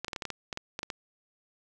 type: clicks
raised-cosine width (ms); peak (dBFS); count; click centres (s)
0.2; -17; 12; 0.046 / 0.082 / 0.132 / 0.162 / 0.222 / 0.253 / 0.303 / 0.528 / 0.574 / 0.791 / 0.831 / 0.902
effects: none